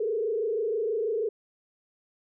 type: tone with frequency modulation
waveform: sine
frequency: 440 Hz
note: A4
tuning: in tune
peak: -25 dBFS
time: 0-1.29 s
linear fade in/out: 5 ms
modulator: 26.2 Hz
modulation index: 1.3
effects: none